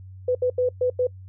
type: tone bursts at uneven times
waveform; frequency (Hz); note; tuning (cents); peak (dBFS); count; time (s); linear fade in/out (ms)
sine; 500; B4; +21; -18; 5; 0.28-0.35 / 0.42-0.5 / 0.58-0.69 / 0.81-0.9 / 0.99-1.07; 5
effects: noise-tail reverb RT60 0.1 s tail -25 dB re dry + added 94 Hz sine -39 dBFS peak until 1.28 s